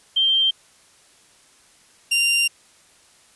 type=tone pair in turn; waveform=sine / sawtooth; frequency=3154 / 2779 Hz; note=G7 / F7; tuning=+10 / -9 cents; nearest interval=major second; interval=219 cents; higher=first; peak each=-15 / -13 dBFS; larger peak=second; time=0.16-0.51 / 2.11-2.48 s; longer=second; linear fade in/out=10 ms; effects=white hiss -54 dBFS RMS until 3.35 s + resampled to 24000 Hz